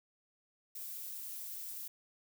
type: noise with amplitude modulation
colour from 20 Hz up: violet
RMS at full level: -42 dBFS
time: 0.75-1.88 s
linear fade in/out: 5 ms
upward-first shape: sine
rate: 188 Hz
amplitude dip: 45%
effects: none